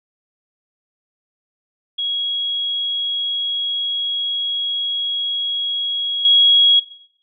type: tone with level steps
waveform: sine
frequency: 3314 Hz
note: G#7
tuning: 4 cents flat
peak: -19 / -9 dBFS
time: 1.98-6.8 s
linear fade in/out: 10 ms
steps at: 6.25 s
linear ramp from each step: 2 ms
effects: noise-tail reverb RT60 0.7 s tail -17 dB re dry